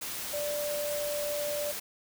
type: tone in noise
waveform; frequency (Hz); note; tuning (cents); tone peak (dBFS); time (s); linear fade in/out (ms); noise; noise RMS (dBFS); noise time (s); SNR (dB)
sine; 587.3; D5; 0; -31; 0.33-1.72; 10; white; -37; 0.01-1.8; +3
effects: none